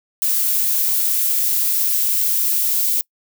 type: noise with high-pass filter sweep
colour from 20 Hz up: violet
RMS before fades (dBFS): -18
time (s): 0.22-3.01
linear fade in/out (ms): 0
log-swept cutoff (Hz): 700 to 2100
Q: 0.77
effects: noise-tail reverb RT60 0.1 s tail -25 dB re dry